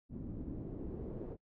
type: noise with low-pass filter sweep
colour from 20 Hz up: pink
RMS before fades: -43 dBFS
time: 0.09-1.37 s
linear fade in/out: 50 ms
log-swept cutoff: 250 to 430 Hz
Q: 2
effects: noise-tail reverb RT60 0.1 s tail -25 dB re dry